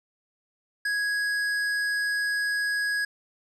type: tone with hard clipping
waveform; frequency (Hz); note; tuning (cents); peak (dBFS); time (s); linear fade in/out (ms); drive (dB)
sine; 1661.2; G#6; 0; -26; 0.85-3.05; 5; 10
effects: none